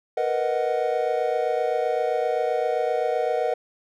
triangle chord, B major seventh, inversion third, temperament equal, 466.2 / 493.9 / 622.3 / 740 Hz, A#4 / B4 / D#5 / F#5, 0 / 0 / 0 / 0 cents, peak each -25 / -25 / -25 / -25 dBFS, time 0.17-3.54 s, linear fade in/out 5 ms, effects none

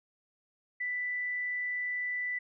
sine tone, 1982 Hz, B6, 6 cents sharp, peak -31 dBFS, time 0.8-2.39 s, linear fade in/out 10 ms, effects none

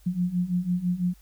sine beating tone pair, 174.8 / 180.8 Hz, F3 / F#3, +2 / -40 cents, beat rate 6 Hz, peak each -28 / -25 dBFS, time 0.06-1.14 s, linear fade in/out 10 ms, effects added 50 Hz sine -52 dBFS peak until 1.21 s + white hiss -61 dBFS RMS until 1.21 s

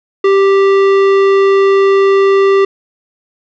sine tone with tanh clipping, 392 Hz, G4, in tune, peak -8 dBFS, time 0.24-2.65 s, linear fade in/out 5 ms, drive 15 dB, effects none

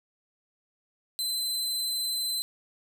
sawtooth tone, 4056 Hz, B7, 45 cents sharp, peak -25 dBFS, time 1.19-2.42 s, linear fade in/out 0 ms, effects none

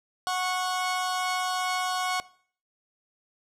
sawtooth tone pair together, 735 / 1101.3 Hz, F#5 / C#6, -12 / -12 cents, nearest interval perfect fifth, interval 700 cents, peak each -24 / -26 dBFS, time 0.27-2.2 s, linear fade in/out 0 ms, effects noise-tail reverb RT60 0.5 s tail -20 dB re dry + low-pass 10000 Hz 12 dB/octave

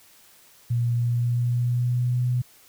sine tone with pitch glide, 119.1 to 123.94 Hz, A#2 to B2, +38 to +7 cents, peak -20 dBFS, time 0.7-2.42 s, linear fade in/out 10 ms, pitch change +69 cents, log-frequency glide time 0.96-2.24 s, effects white hiss -54 dBFS RMS until 2.68 s

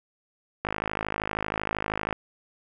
click train, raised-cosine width 0.5 ms, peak -12 dBFS, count 79, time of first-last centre 0.65-2.127 s, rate 52.8 Hz, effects none

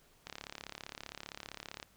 click train, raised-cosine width 0.2 ms, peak -25 dBFS, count 56, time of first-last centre 0.27-1.828 s, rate 35.3 Hz, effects pink hiss -66 dBFS RMS until 1.96 s

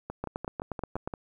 two click trains, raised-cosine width 1 ms, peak -18 / -21 dBFS, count 8 / 7, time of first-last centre 0.24-1.075 / 0.1-1.138 s, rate 8.38 / 5.78 Hz, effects 10-bit

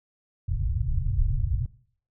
pink low-pass noise, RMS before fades -25 dBFS, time 0.48-1.66 s, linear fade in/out 5 ms, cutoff 140 Hz, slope 96 dB/octave, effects noise-tail reverb RT60 0.5 s tail -17 dB re dry

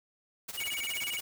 white noise with tremolo, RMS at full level -38 dBFS, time 0.48-1.21 s, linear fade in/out 10 ms, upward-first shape sine, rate 17 Hz, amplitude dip 80%
square tone with vibrato, 2551 Hz, D#7, 43 cents sharp, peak -34 dBFS, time 0.57-1.2 s, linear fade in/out 10 ms, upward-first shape square, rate 15 Hz, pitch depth 220 cents each way
effects none

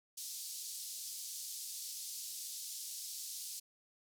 pink band-pass noise, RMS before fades -45 dBFS, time 0.17-3.6 s, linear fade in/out 10 ms, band 4500 to 14000 Hz, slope 24 dB/octave, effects none

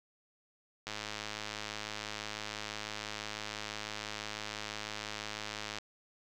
click train, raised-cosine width 0.2 ms, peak -21 dBFS, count 522, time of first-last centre 0.87-5.785 s, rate 106 Hz, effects none

